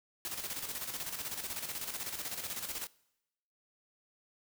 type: noise with tremolo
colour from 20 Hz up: white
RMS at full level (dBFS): -38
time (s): 0.25-2.87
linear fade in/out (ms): 0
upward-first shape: square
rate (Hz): 16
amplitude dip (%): 55
effects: noise-tail reverb RT60 0.9 s tail -23 dB re dry